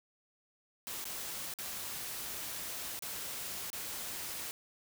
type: noise with dropouts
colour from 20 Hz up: white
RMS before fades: -41 dBFS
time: 0.87-4.51 s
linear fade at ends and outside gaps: 0 ms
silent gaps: 1.042-1.054 / 1.538-1.587 / 2.991-3.023 / 3.702-3.731 s
effects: none